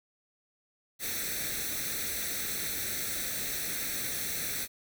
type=noise with comb filter; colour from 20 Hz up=white; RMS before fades=-34 dBFS; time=0.99-4.68 s; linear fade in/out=50 ms; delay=0.5 ms; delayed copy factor=+0.75; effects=none